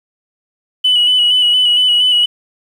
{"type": "tone with vibrato", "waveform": "sine", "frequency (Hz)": 2960, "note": "F#7", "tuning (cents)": 0, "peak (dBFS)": -7, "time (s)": [0.84, 2.26], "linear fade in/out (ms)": 10, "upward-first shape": "square", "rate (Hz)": 4.3, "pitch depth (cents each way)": 25, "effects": ["tanh soft clip ceiling -5 dBFS", "7-bit"]}